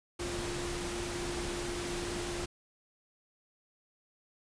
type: tone in noise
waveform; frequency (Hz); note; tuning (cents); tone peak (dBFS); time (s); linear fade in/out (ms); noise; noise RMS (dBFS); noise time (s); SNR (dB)
sine; 350.1; F4; +4; -38; 0.19-2.46; 10; pink; -38; 0.19-2.46; -3
effects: resampled to 22050 Hz